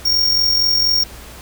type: tone with amplitude modulation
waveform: square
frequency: 5550 Hz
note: F8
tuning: 12 cents flat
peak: -11 dBFS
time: 0.05-1.04 s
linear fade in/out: 10 ms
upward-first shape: sine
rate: 44.2 Hz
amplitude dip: 50%
effects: added 60 Hz sine -38 dBFS peak until 1.41 s + pink hiss -38 dBFS RMS until 1.41 s